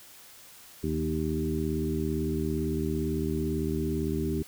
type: harmonic tone with a mistuned harmonic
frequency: 77.78 Hz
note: D#2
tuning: in tune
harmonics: 1 / 2 / 3 / 4 / 5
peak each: -33 / -33 / -33 / -33 / -33 dBFS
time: 0.83-4.43 s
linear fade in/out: 10 ms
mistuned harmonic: 2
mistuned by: +27 cents
effects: white hiss -51 dBFS RMS until 4.47 s